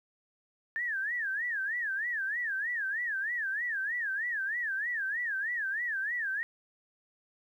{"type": "tone with vibrato", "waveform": "sine", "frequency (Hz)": 1740, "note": "A6", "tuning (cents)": -20, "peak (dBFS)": -30, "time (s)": [0.76, 6.43], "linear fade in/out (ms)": 0, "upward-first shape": "sine", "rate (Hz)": 3.2, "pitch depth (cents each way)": 210, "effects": ["11-bit"]}